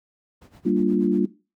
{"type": "noise with tremolo", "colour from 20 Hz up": "brown", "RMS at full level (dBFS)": -41, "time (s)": [0.41, 1.26], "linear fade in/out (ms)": 10, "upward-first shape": "sine", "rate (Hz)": 8.4, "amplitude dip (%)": 85}
{"type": "chord", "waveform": "sine", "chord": "G minor seventh", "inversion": "none", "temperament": "equal", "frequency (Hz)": [196, 233.1, 293.7, 349.2], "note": ["G3", "Bb3", "D4", "F4"], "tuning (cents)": [0, 0, 0, 0], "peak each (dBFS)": -23, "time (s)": [0.65, 1.26], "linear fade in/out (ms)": 10}
{"effects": ["noise-tail reverb RT60 0.3 s tail -18 dB re dry", "high-pass 100 Hz 12 dB/octave"]}